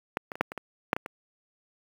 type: clicks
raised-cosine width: 0.5 ms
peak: -11 / -20 / -25 / -7 / -21 / -19 / -6 / -14 / -21 dBFS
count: 9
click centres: 0.171 / 0.318 / 0.355 / 0.41 / 0.519 / 0.577 / 0.931 / 0.965 / 1.061 s
effects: high-pass 150 Hz 12 dB/octave + 7-bit